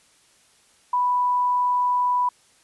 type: tone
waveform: sine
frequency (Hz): 987.8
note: B5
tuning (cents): 0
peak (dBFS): -18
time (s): 0.93-2.29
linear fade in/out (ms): 5
effects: white hiss -58 dBFS RMS until 2.63 s + resampled to 24000 Hz